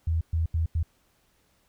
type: tone bursts at uneven times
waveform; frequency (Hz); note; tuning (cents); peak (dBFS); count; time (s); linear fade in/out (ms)
sine; 81.6; E2; -17; -22; 4; 0.07-0.21 / 0.33-0.46 / 0.54-0.66 / 0.75-0.83; 5
effects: pink hiss -67 dBFS RMS until 1.68 s